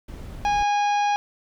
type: noise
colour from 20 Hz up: brown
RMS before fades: -36 dBFS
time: 0.08-0.63 s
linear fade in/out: 5 ms
type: harmonic tone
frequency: 822 Hz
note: G#5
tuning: 18 cents flat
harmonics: 1 / 2 / 3 / 4 / 5 / 6 / 7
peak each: -19 / -33 / -32 / -38 / -42 / -45 / -41 dBFS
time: 0.45-1.16 s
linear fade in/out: 0 ms
effects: none